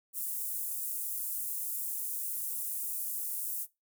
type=high-pass noise; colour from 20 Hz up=pink; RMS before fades=-36 dBFS; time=0.13-3.67 s; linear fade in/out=50 ms; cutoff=9900 Hz; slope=24 dB/octave; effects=noise-tail reverb RT60 0.2 s tail -19 dB re dry